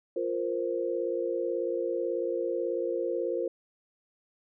sine chord, F suspended fourth, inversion none, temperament just, 349.2 / 465.6 / 523.8 Hz, F4 / Bb4 / C5, 0 / -2 / +2 cents, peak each -32 dBFS, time 0.16-3.48 s, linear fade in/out 5 ms, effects none

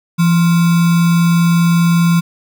sine tone with sample-and-hold, 170 Hz, F3, 46 cents flat, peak -8 dBFS, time 0.18-2.21 s, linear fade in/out 20 ms, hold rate 1225 Hz, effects none

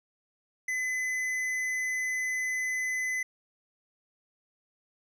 sine tone with tanh clipping, 2020 Hz, B6, 39 cents sharp, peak -30 dBFS, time 0.68-3.23 s, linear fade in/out 5 ms, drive 11 dB, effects none

